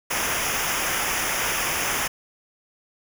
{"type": "noise with comb filter", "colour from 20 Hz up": "pink", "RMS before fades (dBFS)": -25, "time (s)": [0.1, 2.08], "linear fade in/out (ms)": 10, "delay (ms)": 0.24, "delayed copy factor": -0.8, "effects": []}